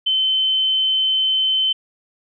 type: tone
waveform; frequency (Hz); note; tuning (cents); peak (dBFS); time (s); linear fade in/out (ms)
sine; 3070; G7; -37; -15; 0.06-1.73; 10
effects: none